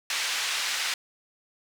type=band-pass noise; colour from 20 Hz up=pink; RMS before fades=-29 dBFS; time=0.1-0.94 s; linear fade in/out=2 ms; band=1800 to 6300 Hz; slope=12 dB/octave; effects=none